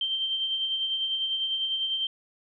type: tone with tremolo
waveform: sine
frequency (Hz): 3136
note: G7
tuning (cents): 0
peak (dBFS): -24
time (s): 0.01-2.07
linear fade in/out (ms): 2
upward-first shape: sine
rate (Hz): 10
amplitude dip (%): 40
effects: none